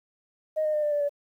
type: tone with pitch steps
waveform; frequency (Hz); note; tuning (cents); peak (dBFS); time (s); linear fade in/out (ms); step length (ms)
sine; 622.3 / 612.7 / 603.2 / 593.9 / 584.7 / 575.6; D#5 / D#5 / D5 / D5 / D5 / D5; 0 / -27 / +46 / +19 / -8 / -35; -22; 0.56-1.094; 20; 89
effects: tanh soft clip ceiling -18 dBFS + 10-bit